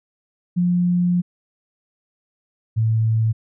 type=tone pair in turn; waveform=sine; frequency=177 / 111.5 Hz; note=F3 / A2; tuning=+23 / +23 cents; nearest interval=minor sixth; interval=800 cents; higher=first; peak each=-15 dBFS; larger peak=neither; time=0.56-1.22 / 2.76-3.33 s; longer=first; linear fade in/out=20 ms; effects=none